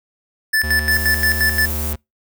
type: tone with tremolo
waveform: square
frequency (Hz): 1751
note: A6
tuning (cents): -9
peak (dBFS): -14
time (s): 0.53-1.66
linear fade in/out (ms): 10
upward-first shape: square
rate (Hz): 5.7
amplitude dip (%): 70
type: tone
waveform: square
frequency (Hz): 75.5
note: D2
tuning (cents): +48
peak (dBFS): -23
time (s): 0.63-1.96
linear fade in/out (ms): 10
type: noise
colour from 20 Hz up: violet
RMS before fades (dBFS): -26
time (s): 0.91-1.93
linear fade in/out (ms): 2
effects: noise-tail reverb RT60 0.2 s tail -26 dB re dry